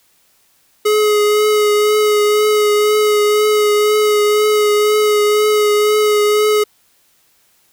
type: tone with vibrato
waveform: square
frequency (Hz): 421.1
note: G#4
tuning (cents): +24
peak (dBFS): -11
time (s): 0.85-6.64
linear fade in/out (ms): 10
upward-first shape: triangle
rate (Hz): 2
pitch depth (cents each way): 21
effects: white hiss -56 dBFS RMS until 7.72 s